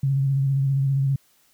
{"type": "tone with vibrato", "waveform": "sine", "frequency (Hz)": 136.7, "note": "C#3", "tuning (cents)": -24, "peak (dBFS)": -18, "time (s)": [0.03, 1.16], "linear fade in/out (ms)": 5, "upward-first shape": "square", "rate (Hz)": 15, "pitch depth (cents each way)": 27, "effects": ["white hiss -61 dBFS RMS until 1.53 s"]}